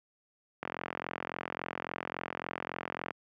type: click train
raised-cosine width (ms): 0.5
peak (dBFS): -19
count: 109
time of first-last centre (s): 0.63-3.107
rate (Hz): 43.6
effects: high-pass 150 Hz 12 dB/octave